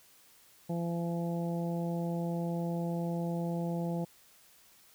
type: harmonic tone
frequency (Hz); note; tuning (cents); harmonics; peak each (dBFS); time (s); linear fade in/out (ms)
170.1; F3; -45; 1 / 2 / 3 / 4 / 5; -32 / -40 / -40 / -43 / -46; 0.69-4.05; 10
effects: white hiss -61 dBFS RMS until 4.94 s